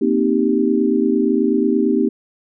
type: chord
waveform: sine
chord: C minor seventh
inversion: third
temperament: equal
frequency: 233.1 / 261.6 / 311.1 / 392 Hz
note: Bb3 / C4 / Eb4 / G4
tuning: 0 / 0 / 0 / 0 cents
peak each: -19 dBFS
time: 0.01-2.09 s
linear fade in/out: 10 ms
effects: none